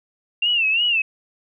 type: tone with vibrato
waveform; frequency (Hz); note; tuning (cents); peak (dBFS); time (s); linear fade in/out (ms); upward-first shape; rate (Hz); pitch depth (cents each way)
sine; 2736; F7; -36; -16; 0.42-1.02; 5; sine; 2.9; 120
effects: none